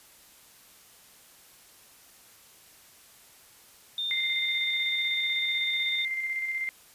sine tone, 3621 Hz, A7, 49 cents sharp, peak -28 dBFS, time 3.98-6.05 s, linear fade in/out 2 ms
sine tone with tremolo, 2093 Hz, C7, in tune, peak -27 dBFS, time 4.11-6.69 s, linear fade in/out 0 ms, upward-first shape square, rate 16 Hz, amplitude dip 35%
effects white hiss -55 dBFS RMS until 6.94 s + resampled to 32000 Hz

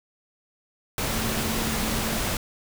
sine tone in noise, 223 Hz, A3, 23 cents sharp, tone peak -31 dBFS, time 1.13-2.19 s, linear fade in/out 2 ms, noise pink, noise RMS -27 dBFS, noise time 0.98-2.37 s, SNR -7 dB, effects none

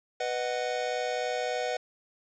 square chord, B major, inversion none, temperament just, 493.9 / 617.4 / 740.8 Hz, B4 / D#5 / F#5, 0 / -14 / +2 cents, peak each -33 / -35 / -34 dBFS, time 0.2-1.77 s, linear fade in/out 5 ms, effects resampled to 16000 Hz + 9-bit

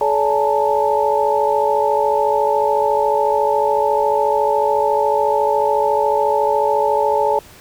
sine tone cluster, 427.2 / 571 / 849 / 903 Hz, G#4 / D5 / G#5 / A5, +49 / -49 / +38 / +45 cents, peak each -19 dBFS, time 0.01-7.39 s, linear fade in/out 2 ms, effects pink hiss -43 dBFS RMS until 7.6 s

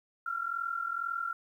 sine tone pair together, 1354.8 / 1396.9 Hz, E6 / F6, +47 / 0 cents, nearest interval minor second, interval 53 cents, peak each -34 / -35 dBFS, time 0.26-1.33 s, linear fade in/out 5 ms, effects 11-bit

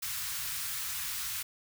white band-stop noise, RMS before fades -36 dBFS, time 0.02-1.43 s, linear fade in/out 10 ms, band 140 to 1100 Hz, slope 24 dB/octave, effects none

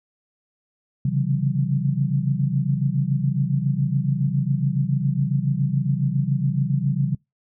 sine tone cluster, 134.5 / 141.7 / 165.4 / 191.4 Hz, C3 / C#3 / E3 / G3, +48 / +38 / +6 / -41 cents, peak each -22 / -23 / -27 / -27 dBFS, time 1.05-7.15 s, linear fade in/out 5 ms, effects noise-tail reverb RT60 0.2 s tail -26 dB re dry

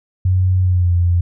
sine tone with pitch glide, 92.5 to 87.31 Hz, F#2 to F2, 0 to 0 cents, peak -11 dBFS, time 0.25-1.21 s, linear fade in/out 5 ms, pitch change -100 cents, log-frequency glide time 0.61-0.93 s, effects none

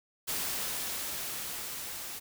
white noise with level ramp, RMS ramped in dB -33 to -41 dBFS, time 0.27-2.2 s, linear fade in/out 20 ms, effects none

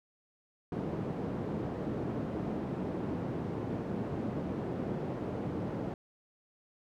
white band-pass noise, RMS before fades -36 dBFS, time 0.72-5.94 s, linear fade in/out 2 ms, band 110 to 330 Hz, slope 12 dB/octave, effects none

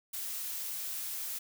blue noise, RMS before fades -38 dBFS, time 0.13-1.39 s, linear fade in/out 10 ms, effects none

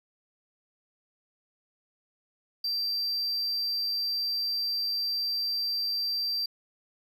triangle tone, 4699 Hz, D8, in tune, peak -26 dBFS, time 2.64-6.46 s, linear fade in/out 5 ms, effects none

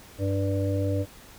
harmonic tone, 98 Hz, G2, in tune, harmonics 1 / 3 / 5 / 6, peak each -25 / -30 / -32 / -33 dBFS, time 0.18-1.06 s, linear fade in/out 50 ms, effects pink hiss -49 dBFS RMS until 1.38 s

